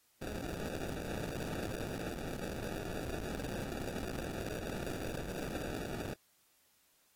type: noise with sample-and-hold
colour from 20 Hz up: white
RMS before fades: -40 dBFS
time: 0.21-6.14 s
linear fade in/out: 10 ms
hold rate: 1050 Hz
effects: white hiss -71 dBFS RMS until 7.15 s + AAC 48 kbps